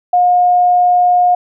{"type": "tone", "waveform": "sine", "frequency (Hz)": 716, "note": "F5", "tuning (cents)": 43, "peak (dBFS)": -7, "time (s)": [0.13, 1.35], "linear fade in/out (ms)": 5, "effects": []}